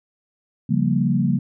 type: chord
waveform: sine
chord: G half-diminished seventh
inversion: second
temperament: equal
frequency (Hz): 138.59 / 174.61 / 196 / 233.1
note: Db3 / F3 / G3 / Bb3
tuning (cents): 0 / 0 / 0 / 0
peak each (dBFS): -22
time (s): 0.69-1.39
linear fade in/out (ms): 10
effects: none